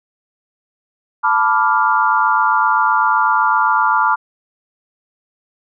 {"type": "chord", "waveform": "sine", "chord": "B half-diminished seventh", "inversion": "third", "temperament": "equal", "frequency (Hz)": [880, 987.8, 1174.7, 1396.9], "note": ["A5", "B5", "D6", "F6"], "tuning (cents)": [0, 0, 0, 0], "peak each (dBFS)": -17, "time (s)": [1.23, 4.16], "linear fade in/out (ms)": 20, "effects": []}